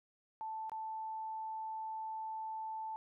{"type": "tone with dropouts", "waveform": "sine", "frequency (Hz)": 880, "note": "A5", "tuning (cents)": 0, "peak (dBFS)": -39, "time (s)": [0.41, 2.96], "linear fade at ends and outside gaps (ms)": 0, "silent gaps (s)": [0.696, 0.718], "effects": []}